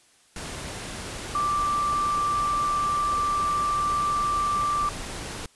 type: tone in noise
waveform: sine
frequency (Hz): 1174.7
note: D6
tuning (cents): 0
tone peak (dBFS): -22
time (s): 1.35-4.89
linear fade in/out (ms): 2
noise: pink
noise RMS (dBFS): -35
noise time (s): 0.36-5.46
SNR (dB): +10
effects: white hiss -59 dBFS RMS until 5.55 s + resampled to 24000 Hz